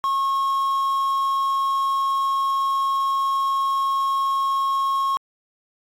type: tone with quantisation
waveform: triangle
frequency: 1088 Hz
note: C#6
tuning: 33 cents flat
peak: -17 dBFS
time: 0.04-5.17 s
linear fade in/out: 0 ms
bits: 7
effects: AAC 48 kbps